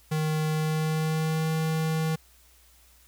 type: tone with pitch glide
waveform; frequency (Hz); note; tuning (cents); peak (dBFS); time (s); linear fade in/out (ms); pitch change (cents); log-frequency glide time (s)
square; 155.56 to 159.1; D#3 to D#3; 0 to +39; -25; 0.11-2.16; 10; +39; 0.51-1.5
effects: added 60 Hz sine -59 dBFS peak until 3.07 s + white hiss -59 dBFS RMS until 3.07 s